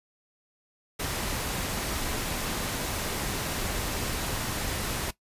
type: noise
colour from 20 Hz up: pink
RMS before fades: -31 dBFS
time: 0.99-5.11 s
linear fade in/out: 10 ms
effects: noise-tail reverb RT60 0.1 s tail -17 dB re dry + resampled to 32000 Hz